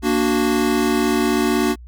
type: chord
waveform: square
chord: Bb augmented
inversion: none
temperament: equal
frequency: 233.1 / 293.7 / 370 Hz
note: Bb3 / D4 / F#4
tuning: 0 / 0 / 0 cents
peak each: -21 dBFS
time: 0.02-1.76 s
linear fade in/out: 50 ms
effects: added 60 Hz sine -36 dBFS peak until 1.87 s